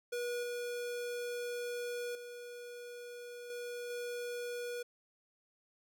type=tone with level steps; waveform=square; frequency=483.5 Hz; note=B4; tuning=37 cents flat; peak=-36 / -38 / -46 / -41 / -39 dBFS; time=0.12-4.83 s; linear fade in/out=10 ms; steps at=0.43 / 2.15 / 3.5 / 3.9 s; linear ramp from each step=2 ms; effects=none